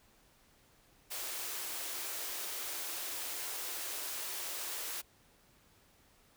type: high-pass noise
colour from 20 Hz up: white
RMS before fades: -40 dBFS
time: 1.1-5.02 s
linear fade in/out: 20 ms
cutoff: 300 Hz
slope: 96 dB/octave
effects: pink hiss -66 dBFS RMS until 6.36 s